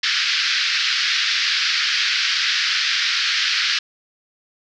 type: band-pass noise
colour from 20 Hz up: white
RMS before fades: -20 dBFS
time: 0.03-3.79 s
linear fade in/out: 5 ms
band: 1400 to 5200 Hz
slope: 48 dB/octave
effects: none